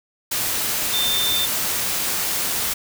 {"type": "tone in noise", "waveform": "sine", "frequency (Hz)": 3579, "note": "A7", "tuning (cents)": 29, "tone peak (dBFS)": -20, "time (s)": [0.93, 1.46], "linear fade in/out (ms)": 10, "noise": "white", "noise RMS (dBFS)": -23, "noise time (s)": [0.31, 2.74], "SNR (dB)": 0, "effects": []}